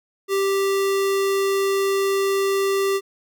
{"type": "tone", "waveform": "square", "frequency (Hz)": 392, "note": "G4", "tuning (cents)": 0, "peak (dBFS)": -19, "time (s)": [0.28, 3.01], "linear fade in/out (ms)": 50, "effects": []}